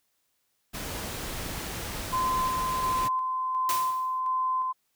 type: noise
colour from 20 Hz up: pink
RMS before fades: -35 dBFS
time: 0.73-3.09 s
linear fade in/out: 20 ms
type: tone with tremolo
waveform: sine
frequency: 1031 Hz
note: C6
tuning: 26 cents flat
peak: -24 dBFS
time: 2.12-4.73 s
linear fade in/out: 20 ms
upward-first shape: square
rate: 1.4 Hz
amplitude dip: 25%
type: noise with exponential decay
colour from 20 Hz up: white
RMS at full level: -29 dBFS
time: 3.69-4.2 s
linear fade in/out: 1 ms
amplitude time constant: 110 ms
effects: white hiss -74 dBFS RMS until 4.95 s